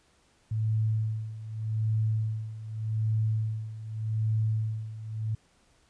sine tone with tremolo, 109.6 Hz, A2, 6 cents flat, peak -23 dBFS, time 0.51-5.35 s, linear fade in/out 5 ms, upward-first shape sine, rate 0.84 Hz, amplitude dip 80%, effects pink hiss -65 dBFS RMS until 5.89 s + resampled to 22050 Hz

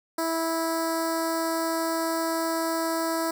10% pulse tone with notch filter, 327.6 Hz, E4, 11 cents flat, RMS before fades -27 dBFS, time 0.18-3.31 s, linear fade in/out 5 ms, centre 2600 Hz, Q 0.59, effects none

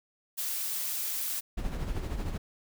blue noise, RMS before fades -33 dBFS, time 0.37-1.41 s, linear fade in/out 20 ms
brown noise with tremolo, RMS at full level -31 dBFS, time 1.57-2.38 s, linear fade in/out 10 ms, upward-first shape sine, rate 13 Hz, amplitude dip 50%
effects none

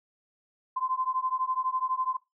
sine beating tone pair, 1027 / 1039 Hz, C6 / C6, -33 / -12 cents, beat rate 12 Hz, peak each -30 dBFS, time 0.76-2.17 s, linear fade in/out 10 ms, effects noise-tail reverb RT60 0.2 s tail -20 dB re dry

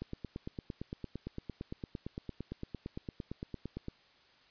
click train, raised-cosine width 3 ms, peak -26 dBFS, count 35, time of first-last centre 0.02-3.884 s, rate 8.8 Hz, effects white hiss -64 dBFS RMS until 4.5 s + resampled to 11025 Hz

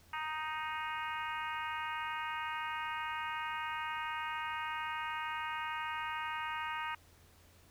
harmonic tone with a mistuned harmonic, 311.1 Hz, D#4, in tune, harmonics 3 / 4 / 5 / 6 / 7 / 8 / 9, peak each -40 / -42 / -44 / -46 / -47 / -48 / -49 dBFS, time 0.13-6.95 s, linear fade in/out 5 ms, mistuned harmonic 9, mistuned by +23 cents, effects added 85 Hz sine -64 dBFS peak until 7.7 s + pink hiss -64 dBFS RMS until 7.7 s

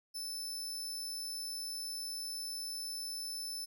sawtooth tone, 5274 Hz, E8, in tune, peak -36 dBFS, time 0.14-3.66 s, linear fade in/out 20 ms, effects none

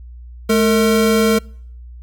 square tone pair together, 213.8 / 454.2 Hz, A3 / A#4, -49 / -45 cents, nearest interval octave + minor second, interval 1304 cents, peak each -15 dBFS, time 0.49-1.39 s, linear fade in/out 10 ms, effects noise-tail reverb RT60 0.6 s tail -26 dB re dry + added 60 Hz sine -33 dBFS peak until 2.02 s

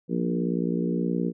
harmonic tone with a mistuned harmonic, 59 Hz, A#1, 22 cents sharp, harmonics 3 / 4 / 5 / 6 / 7 / 8, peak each -27 / -29 / -31 / -33 / -34 / -35 dBFS, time 0.08-1.33 s, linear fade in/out 50 ms, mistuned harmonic 3, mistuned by -18 cents, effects none

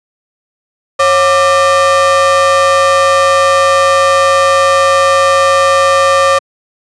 square ring-modulated tone, 317.1 Hz, D#4, 33 cents sharp, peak -4 dBFS, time 0.99-6.39 s, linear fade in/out 10 ms, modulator 863 Hz, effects high-pass 200 Hz 12 dB/octave + resampled to 22050 Hz

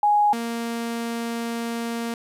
sine / sawtooth tone pair in turn, 830.6 / 232.6 Hz, G#5 / A#3, 0 / -4 cents, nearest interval octave + minor seventh, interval 2204 cents, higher first, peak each -15 / -22 dBFS, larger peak first, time 0.03-0.33 / 0.33-2.14 s, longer second, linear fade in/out 2 ms, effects resampled to 32000 Hz + 9-bit

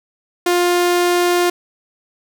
sawtooth tone, 352.6 Hz, F4, 17 cents sharp, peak -9 dBFS, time 0.46-1.5 s, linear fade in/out 5 ms, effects none

